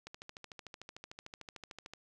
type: click train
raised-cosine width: 0.2 ms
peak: -29 dBFS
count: 26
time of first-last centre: 0.07-1.936 s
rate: 13.4 Hz
effects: none